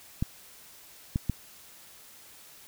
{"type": "clicks", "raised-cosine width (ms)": 5, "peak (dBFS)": -14, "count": 3, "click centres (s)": [0.225, 1.159, 1.297], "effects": ["white hiss -52 dBFS RMS until 2.67 s"]}